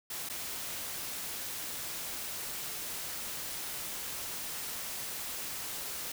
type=noise with dropouts; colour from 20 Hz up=white; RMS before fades=-39 dBFS; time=0.1-6.12 s; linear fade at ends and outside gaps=5 ms; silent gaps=0.29-0.297 s; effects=none